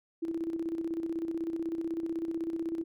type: tone with tremolo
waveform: sine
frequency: 330.2 Hz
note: E4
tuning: 3 cents sharp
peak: -29 dBFS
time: 0.22-2.84 s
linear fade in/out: 10 ms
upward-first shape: square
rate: 16 Hz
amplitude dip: 55%
effects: none